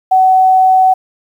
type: tone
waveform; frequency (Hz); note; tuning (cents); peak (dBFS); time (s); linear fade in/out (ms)
sine; 752; F#5; +28; -5; 0.11-0.94; 10
effects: 7-bit